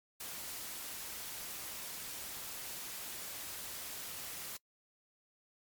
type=noise; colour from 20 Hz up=white; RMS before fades=-44 dBFS; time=0.2-4.57 s; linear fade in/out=5 ms; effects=noise-tail reverb RT60 0.1 s tail -24 dB re dry + MP3 96 kbps